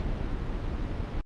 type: noise with amplitude modulation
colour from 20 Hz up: brown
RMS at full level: -29 dBFS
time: 0-1.21 s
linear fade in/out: 0 ms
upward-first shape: sine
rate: 267 Hz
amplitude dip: 40%
effects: low-pass 4000 Hz 12 dB/octave + Opus 48 kbps